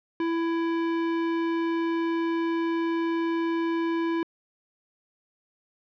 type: tone with hard clipping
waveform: sine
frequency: 332.4 Hz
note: E4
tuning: 15 cents sharp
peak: -26 dBFS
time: 0.2-4.23 s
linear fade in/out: 2 ms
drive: 18 dB
effects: low-pass 3000 Hz 12 dB/octave